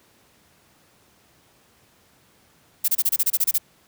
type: noise bursts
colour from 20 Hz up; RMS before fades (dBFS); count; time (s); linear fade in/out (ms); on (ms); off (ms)
violet; -19; 11; 2.84-3.583; 10; 43; 27
effects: pink hiss -58 dBFS RMS until 3.87 s + high-pass 80 Hz 12 dB/octave

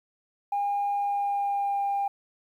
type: tone with pitch glide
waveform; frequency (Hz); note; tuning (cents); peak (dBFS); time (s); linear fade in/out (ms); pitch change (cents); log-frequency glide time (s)
sine; 810 to 800.2; G#5 to G5; -43 to +35; -23; 0.52-2.08; 5; -22; 0.96-1.82
effects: tanh soft clip ceiling -21 dBFS + 10-bit

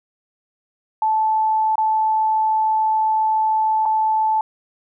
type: tone with dropouts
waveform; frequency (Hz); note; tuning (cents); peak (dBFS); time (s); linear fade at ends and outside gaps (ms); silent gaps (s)
sine; 873; A5; -14; -15; 1.02-4.41; 2; 1.756-1.78 / 3.855-3.859
effects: none

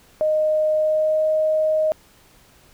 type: tone with pitch glide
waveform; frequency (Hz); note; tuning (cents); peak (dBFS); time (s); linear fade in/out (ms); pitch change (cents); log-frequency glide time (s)
sine; 618 to 623.7; D#5 to D#5; -12 to +4; -16; 0.21-1.92; 0; +16; 0.72-1.25
effects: pink hiss -53 dBFS RMS until 2.73 s

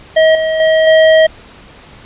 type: tone with level steps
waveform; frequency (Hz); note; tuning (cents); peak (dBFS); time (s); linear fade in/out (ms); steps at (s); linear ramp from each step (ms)
square; 636; D#5; +38; -6 / -13 / -8 / -5; 0.16-1.27; 10; 0.35 / 0.6 / 0.87; 2
effects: pink hiss -38 dBFS RMS until 2.05 s + resampled to 8000 Hz

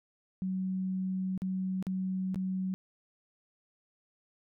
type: tone with dropouts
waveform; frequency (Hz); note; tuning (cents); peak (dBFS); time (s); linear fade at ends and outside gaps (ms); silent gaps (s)
sine; 187.6; F#3; +24; -30; 0.42-2.74; 0; 1.377-1.419 / 1.826-1.868 / 2.345-2.358
effects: none

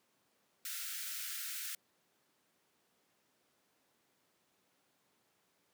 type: high-pass noise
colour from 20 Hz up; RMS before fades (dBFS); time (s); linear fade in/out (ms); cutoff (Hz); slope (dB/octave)
white; -42; 0.65-1.75; 2; 1300; 96
effects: pink hiss -75 dBFS RMS until 5.73 s + high-pass 200 Hz 12 dB/octave

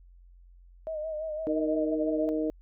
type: tone with vibrato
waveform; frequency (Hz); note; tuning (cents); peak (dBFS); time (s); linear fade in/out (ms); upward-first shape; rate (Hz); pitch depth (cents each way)
sine; 624; D#5; +5; -31; 0.87-2.29; 0; sine; 5.9; 54
type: harmonic tone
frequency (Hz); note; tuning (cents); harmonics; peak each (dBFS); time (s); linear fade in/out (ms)
155.56; D#3; 0; 2 / 3 / 4; -28 / -32 / -34; 1.47-2.5; 0
effects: added 44 Hz sine -51 dBFS peak until 2.61 s

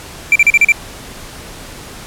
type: tone bursts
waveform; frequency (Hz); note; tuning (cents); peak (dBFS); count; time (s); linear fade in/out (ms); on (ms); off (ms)
triangle; 2349; D7; 0; -3; 6; 0.32-0.721; 2; 36; 37
effects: pink hiss -32 dBFS RMS until 2.06 s + low-pass 12000 Hz 12 dB/octave

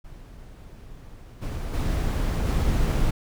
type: noise with level steps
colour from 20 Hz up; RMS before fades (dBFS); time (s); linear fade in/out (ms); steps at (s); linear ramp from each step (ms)
brown; -43 / -30 / -24 / -22; 0.04-3.11; 10; 1.41 / 1.73 / 2.45; 20
effects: none

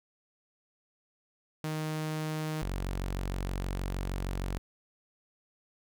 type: tone pair in turn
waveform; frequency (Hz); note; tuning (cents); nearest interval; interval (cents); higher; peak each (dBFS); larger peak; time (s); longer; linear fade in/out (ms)
sawtooth; 155.56 / 46.42; D#3 / F#1; 0 / +6; octave + major sixth; 2094; first; -28 / -28; neither; 1.64-2.62 / 2.62-4.58; second; 0
effects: none

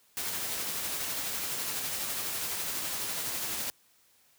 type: noise with tremolo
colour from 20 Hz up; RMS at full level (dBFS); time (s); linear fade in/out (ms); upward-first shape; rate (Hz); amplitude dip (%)
white; -33; 0.17-3.7; 0; sine; 12; 25
effects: white hiss -65 dBFS RMS until 4.38 s + high-pass 60 Hz 12 dB/octave

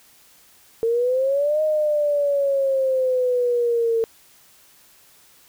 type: exponential two-way sweep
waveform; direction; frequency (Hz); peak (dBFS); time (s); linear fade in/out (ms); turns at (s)
sine; up then down; 451.4 to 622.3 to 451.4; -17; 0.83-4.04; 0; 1.62
effects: white hiss -53 dBFS RMS until 5.48 s

